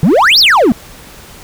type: exponential two-way sweep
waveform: triangle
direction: up then down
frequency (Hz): 141.4 to 5660 to 205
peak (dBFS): -3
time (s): 0.03-0.72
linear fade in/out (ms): 0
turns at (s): 0.39
effects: pink hiss -35 dBFS RMS until 1.43 s